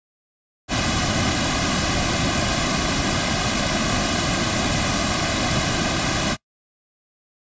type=noise with comb filter; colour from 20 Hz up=pink; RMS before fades=-21 dBFS; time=0.68-6.37 s; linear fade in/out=50 ms; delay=2.2 ms; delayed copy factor=-0.65; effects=noise-tail reverb RT60 0.1 s tail -24 dB re dry + resampled to 16000 Hz